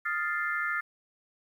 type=chord; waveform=sine; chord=F dominant seventh; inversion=third; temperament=equal; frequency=1244.5 / 1396.9 / 1760 / 2093 Hz; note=Eb6 / F6 / A6 / C7; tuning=0 / 0 / 0 / 0 cents; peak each=-36 / -32 / -32 / -36 dBFS; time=0.05-0.81 s; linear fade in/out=10 ms; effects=10-bit